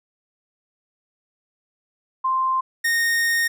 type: tone pair in turn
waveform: sine / 45% pulse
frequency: 1046.5 / 1849.1 Hz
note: C6 / A#6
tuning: 0 / -15 cents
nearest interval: minor seventh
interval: 985 cents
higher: second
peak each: -18 / -18 dBFS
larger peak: neither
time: 2.24-2.61 / 2.84-3.48 s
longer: second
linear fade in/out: 10 ms
effects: none